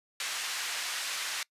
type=band-pass noise; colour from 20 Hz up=pink; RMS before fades=-35 dBFS; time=0.2-1.43 s; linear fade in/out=2 ms; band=1600 to 8400 Hz; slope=12 dB/octave; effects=noise-tail reverb RT60 0.1 s tail -25 dB re dry + resampled to 32000 Hz